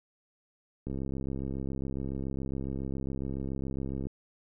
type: click train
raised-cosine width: 3 ms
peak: -23 dBFS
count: 216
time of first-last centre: 0.87-4.069 s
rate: 67.2 Hz
effects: none